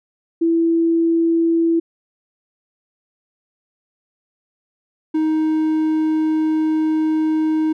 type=tone pair in turn; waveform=sine / triangle; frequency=332 / 313.4 Hz; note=E4 / D#4; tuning=+12 / +13 cents; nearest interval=minor second; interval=99 cents; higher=first; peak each=-13 dBFS; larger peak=neither; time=0.41-1.8 / 5.14-7.73 s; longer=second; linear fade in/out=10 ms; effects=none